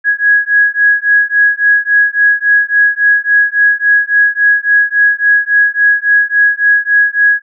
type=beating tone pair; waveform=sine; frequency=1661.2 / 1664.8 Hz; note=G#6 / G#6; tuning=0 / +4 cents; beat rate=3.6 Hz; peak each=-10 dBFS; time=0.04-7.42 s; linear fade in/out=50 ms; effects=none